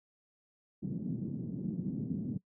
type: band-pass noise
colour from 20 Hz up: pink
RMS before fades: -37 dBFS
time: 0.82-2.38 s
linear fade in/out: 10 ms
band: 150 to 250 Hz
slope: 24 dB/octave
effects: noise-tail reverb RT60 0.1 s tail -22 dB re dry